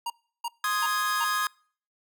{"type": "tone bursts", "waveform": "square", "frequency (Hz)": 940, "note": "A#5", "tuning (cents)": 14, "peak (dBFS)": -29, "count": 4, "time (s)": [0.06, 1.244], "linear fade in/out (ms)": 5, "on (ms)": 41, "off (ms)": 340}
{"type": "chord", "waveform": "45% pulse", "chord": "Ab major", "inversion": "first", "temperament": "equal", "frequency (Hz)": [1046.5, 1244.5, 1661.2], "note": ["C6", "Eb6", "Ab6"], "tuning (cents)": [0, 0, 0], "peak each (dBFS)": [-32, -28, -29], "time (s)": [0.64, 1.47], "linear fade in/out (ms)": 2}
{"effects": ["noise-tail reverb RT60 0.5 s tail -26 dB re dry"]}